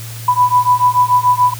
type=beating tone pair; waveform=sine; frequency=987.8 / 994.7 Hz; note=B5 / B5; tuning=0 / +12 cents; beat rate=6.9 Hz; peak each=-12 dBFS; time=0.28-1.54 s; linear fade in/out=5 ms; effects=added 114 Hz sine -27 dBFS peak until 1.59 s + white hiss -33 dBFS RMS until 1.59 s